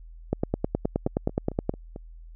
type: two click trains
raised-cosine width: 2 ms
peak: -24 / -10 dBFS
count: 6 / 14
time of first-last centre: 0.85-1.961 / 0.33-1.694 s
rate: 4.5 / 9.53 Hz
effects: added 41 Hz sine -42 dBFS peak until 2.35 s